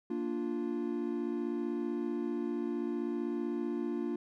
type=chord; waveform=triangle; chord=Bb major; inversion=none; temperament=equal; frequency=233.1 / 293.7 / 349.2 Hz; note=Bb3 / D4 / F4; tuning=0 / 0 / 0 cents; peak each=-35 / -35 / -34 dBFS; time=0.1-4.16 s; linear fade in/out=5 ms; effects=none